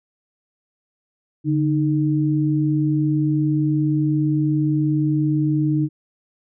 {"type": "tone pair together", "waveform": "sine", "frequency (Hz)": [145.45, 308.2], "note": ["D3", "D#4"], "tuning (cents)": [-16, -16], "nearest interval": "octave + minor second", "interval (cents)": 1300, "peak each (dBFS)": -19, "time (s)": [1.44, 5.89], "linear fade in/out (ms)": 50, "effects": []}